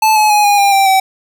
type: tone with pitch steps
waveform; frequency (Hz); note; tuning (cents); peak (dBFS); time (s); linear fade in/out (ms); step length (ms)
square; 872 / 853.6 / 835.5 / 817.8 / 800.6 / 783.6 / 767.1; A5 / G#5 / G#5 / G#5 / G5 / G5 / G5; -16 / +47 / +10 / -27 / +36 / -1 / -38; -8; 0.02-1; 5; 140
effects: none